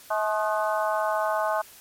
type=harmonic tone with a mistuned harmonic; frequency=214.2 Hz; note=A3; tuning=46 cents flat; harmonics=3 / 4 / 5 / 6 / 7; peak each=-26 / -28 / -30 / -32 / -33 dBFS; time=0.1-1.62 s; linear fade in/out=10 ms; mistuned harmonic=6; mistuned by=-61 cents; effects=white hiss -49 dBFS RMS until 1.8 s + MP3 64 kbps